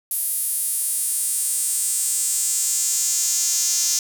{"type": "tone with high-pass filter sweep", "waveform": "sawtooth", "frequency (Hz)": 345.9, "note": "F4", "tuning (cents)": -17, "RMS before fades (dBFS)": -22, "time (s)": [0.11, 3.99], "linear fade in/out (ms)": 2, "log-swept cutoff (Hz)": [11000, 6200], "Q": 3.6, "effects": []}